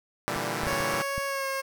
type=chord; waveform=5% pulse; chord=E half-diminished seventh; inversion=second; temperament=equal; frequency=116.54 / 146.83 / 164.81 / 196 Hz; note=Bb2 / D3 / E3 / G3; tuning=0 / 0 / 0 / 0 cents; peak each=-23 dBFS; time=0.28-1.02 s; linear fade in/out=0 ms
type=clicks; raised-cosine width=5 ms; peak=-28 / -22 / -21 / -24 / -27 / -30 / -23 dBFS; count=7; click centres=0.362 / 0.636 / 0.67 / 0.731 / 0.805 / 0.938 / 1.18 s
type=tone with pitch glide; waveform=15% pulse; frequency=554.4 to 539.6 Hz; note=C#5 to C#5; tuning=0 to -47 cents; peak=-22 dBFS; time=0.66-1.62 s; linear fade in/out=20 ms; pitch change=-47 cents; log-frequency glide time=1.26-1.47 s
effects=none